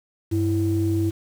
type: tone pair together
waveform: sine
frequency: 98 / 329.6 Hz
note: G2 / E4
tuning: 0 / 0 cents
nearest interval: octave + major sixth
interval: 2100 cents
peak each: -21 dBFS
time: 0.31-1.11 s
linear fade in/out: 20 ms
effects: tanh soft clip ceiling -12 dBFS + 7-bit